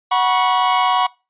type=chord; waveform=45% pulse; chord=F# suspended fourth; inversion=none; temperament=equal with one note detuned; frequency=740 / 971.4 / 1108.7 Hz; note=F#5 / B5 / C#6; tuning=0 / -29 / 0 cents; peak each=-18 dBFS; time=0.11-1.07 s; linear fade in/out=10 ms; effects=noise-tail reverb RT60 0.3 s tail -25 dB re dry + resampled to 8000 Hz